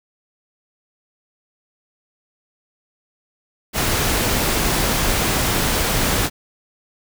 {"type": "noise", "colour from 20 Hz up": "pink", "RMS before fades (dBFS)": -19, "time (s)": [3.73, 6.3], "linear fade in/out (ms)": 50, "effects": []}